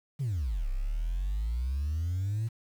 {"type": "exponential two-way sweep", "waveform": "sine", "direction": "down then up", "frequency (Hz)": [150, 31.38, 116.3], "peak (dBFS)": -26, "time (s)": [0.19, 2.49], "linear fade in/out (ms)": 20, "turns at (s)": 0.69, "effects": ["tanh soft clip ceiling -26 dBFS", "9-bit"]}